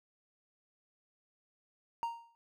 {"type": "tone with exponential decay", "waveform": "triangle", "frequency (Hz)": 930, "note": "A#5", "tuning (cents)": -4, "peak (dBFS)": -28, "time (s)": [2.03, 2.35], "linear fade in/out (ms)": 0, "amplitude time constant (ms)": 69, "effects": []}